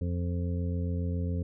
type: harmonic tone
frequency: 87.31 Hz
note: F2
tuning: in tune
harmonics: 1 / 2 / 3 / 5 / 6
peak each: -29 / -35 / -39 / -43 / -45 dBFS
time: 0.01-1.43 s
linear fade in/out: 5 ms
effects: none